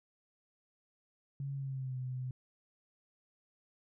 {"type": "tone with pitch glide", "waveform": "sine", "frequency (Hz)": [138.59, 127.82], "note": ["C#3", "C3"], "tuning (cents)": [0, -40], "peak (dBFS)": -36, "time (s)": [1.4, 2.31], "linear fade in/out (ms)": 2, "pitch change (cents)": -140, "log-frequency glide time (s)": [1.54, 1.98], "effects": []}